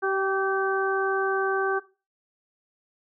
harmonic tone with a mistuned harmonic, 385.9 Hz, G4, 27 cents flat, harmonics 1 / 2 / 3 / 4, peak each -25 / -30 / -30 / -28 dBFS, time 0.02-1.8 s, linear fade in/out 20 ms, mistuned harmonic 2, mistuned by +16 cents, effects noise-tail reverb RT60 0.3 s tail -17 dB re dry

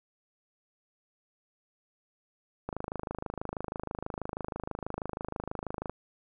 click train, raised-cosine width 1 ms, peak -20 dBFS, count 85, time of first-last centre 2.69-5.896 s, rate 26.2 Hz, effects none

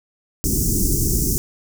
pink band-stop noise, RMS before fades -19 dBFS, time 0.44-1.38 s, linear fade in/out 0 ms, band 380 to 5700 Hz, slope 48 dB/octave, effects none

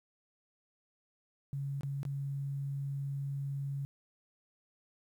sine tone with dropouts, 139.2 Hz, C#3, 8 cents sharp, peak -34 dBFS, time 1.53-3.85 s, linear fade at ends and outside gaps 0 ms, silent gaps 1.809-1.833 / 2.031-2.052 s, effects 11-bit

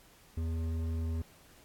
triangle tone with hard clipping, 81.7 Hz, E2, 15 cents flat, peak -33 dBFS, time 0.37-1.22 s, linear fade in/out 5 ms, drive 13 dB, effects pink hiss -60 dBFS RMS until 1.64 s + AAC 64 kbps

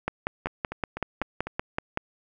two click trains, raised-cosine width 0.5 ms, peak -18 / -11 dBFS, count 5 / 11, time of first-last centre 0.47-1.47 / 0.08-1.974 s, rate 4 / 5.28 Hz, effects none

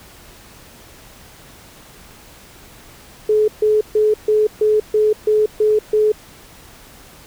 sine tone bursts, 427.3 Hz, G#4, 49 cents sharp, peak -11 dBFS, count 9, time 3.29-6.12 s, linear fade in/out 5 ms, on 190 ms, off 140 ms, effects pink hiss -43 dBFS RMS until 7.26 s

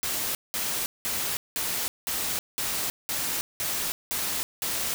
white noise bursts, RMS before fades -29 dBFS, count 10, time 0.03-4.94 s, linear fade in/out 0 ms, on 320 ms, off 190 ms, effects none

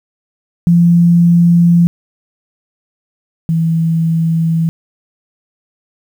sine tone pair in turn, 171.6 / 163.83 Hz, F3 / E3, -30 / -10 cents, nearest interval minor second, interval 80 cents, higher first, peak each -5 / -10 dBFS, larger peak first, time 0.67-1.87 / 3.49-4.69 s, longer neither, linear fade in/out 0 ms, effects 7-bit

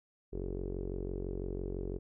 sawtooth tone with low-pass filter, 45.97 Hz, F#1, 10 cents flat, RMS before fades -38 dBFS, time 0.32-1.99 s, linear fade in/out 20 ms, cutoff 400 Hz, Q 6.5, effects none

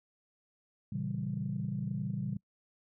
sine chord, A# diminished seventh, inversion none, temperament equal, 116.54 / 138.59 / 164.81 / 196 Hz, A#2 / C#3 / E3 / G3, 0 / 0 / 0 / 0 cents, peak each -39 / -37 / -39 / -37 dBFS, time 0.92-2.37 s, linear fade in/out 5 ms, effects noise-tail reverb RT60 0.1 s tail -26 dB re dry + tanh soft clip ceiling -23 dBFS

